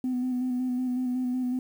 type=tone with vibrato; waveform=sine; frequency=251.7 Hz; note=B3; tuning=33 cents sharp; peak=-24 dBFS; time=0.04-1.59 s; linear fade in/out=2 ms; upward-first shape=square; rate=5.4 Hz; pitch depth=23 cents each way; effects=tanh soft clip ceiling -22 dBFS + 9-bit